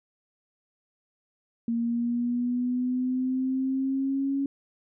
sine linear sweep, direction up, 231.4 to 277.2 Hz, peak -24 dBFS, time 1.68-4.46 s, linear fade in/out 2 ms, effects none

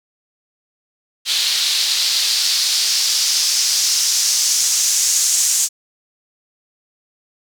white noise with band-pass filter sweep, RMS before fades -17 dBFS, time 1.25-5.69 s, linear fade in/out 50 ms, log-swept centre 3900 to 6900 Hz, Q 2.6, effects none

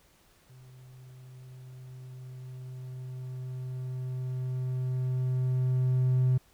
triangle tone with level ramp, 128 Hz, C3, 38 cents flat, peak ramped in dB -48 to -18 dBFS, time 0.49-6.38 s, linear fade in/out 10 ms, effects tanh soft clip ceiling -16 dBFS + pink hiss -63 dBFS RMS until 6.53 s

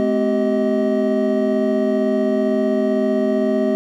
triangle tone cluster, 214.2 / 256.3 / 387 / 627 Hz, A3 / C4 / G4 / D#5, -46 / -36 / -22 / +13 cents, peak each -19 dBFS, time 0-3.75 s, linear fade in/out 0 ms, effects none

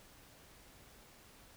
silence, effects pink hiss -60 dBFS RMS until 1.56 s

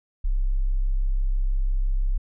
sine tone, 33 Hz, C1, 16 cents sharp, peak -19 dBFS, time 0.24-2.18 s, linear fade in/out 10 ms, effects none

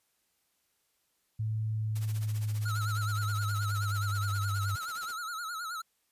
sine tone with pitch glide, 109.3 to 99.65 Hz, A2 to G2, -11 to +29 cents, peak -29 dBFS, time 1.39-4.76 s, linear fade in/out 10 ms, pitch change -160 cents, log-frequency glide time 1.68-4.61 s
white noise with tremolo, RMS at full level -45 dBFS, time 1.95-5.15 s, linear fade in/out 10 ms, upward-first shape sine, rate 15 Hz, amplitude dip 80%
square tone with vibrato, 1356 Hz, E6, 49 cents sharp, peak -36 dBFS, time 2.65-5.82 s, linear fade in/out 10 ms, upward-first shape sine, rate 9.5 Hz, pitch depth 110 cents each way
effects white hiss -75 dBFS RMS until 6.11 s + resampled to 32000 Hz

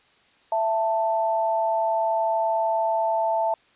sine tone pair together, 664 / 884.6 Hz, E5 / A5, +12 / +9 cents, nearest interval perfect fourth, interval 497 cents, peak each -23 dBFS, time 0.52-3.54 s, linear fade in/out 2 ms, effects white hiss -59 dBFS RMS until 3.75 s + resampled to 8000 Hz

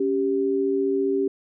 sine tone pair together, 277.2 / 392 Hz, C#4 / G4, 0 / 0 cents, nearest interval tritone, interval 600 cents, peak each -25 / -21 dBFS, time 0-1.28 s, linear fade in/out 5 ms, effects none

